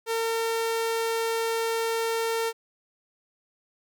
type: tone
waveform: sawtooth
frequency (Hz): 454.9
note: A#4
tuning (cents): -42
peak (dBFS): -21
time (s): 0.06-2.53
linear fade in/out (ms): 50
effects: none